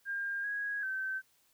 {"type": "tone with pitch steps", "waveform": "sine", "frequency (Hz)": [1606, 1653, 1544], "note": ["G6", "G#6", "G6"], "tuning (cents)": [41, -9, -27], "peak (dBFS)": -33, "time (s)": [0.05, 1.22], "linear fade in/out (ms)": 50, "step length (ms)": 390, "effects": ["white hiss -70 dBFS RMS until 1.53 s"]}